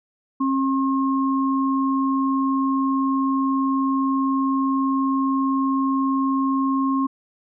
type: tone pair together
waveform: sine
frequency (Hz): 269.2 / 1074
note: C4 / C6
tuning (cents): +49 / +45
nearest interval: 2 octaves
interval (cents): 2396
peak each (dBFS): -19 / -24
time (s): 0.4-7.07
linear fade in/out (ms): 10
effects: none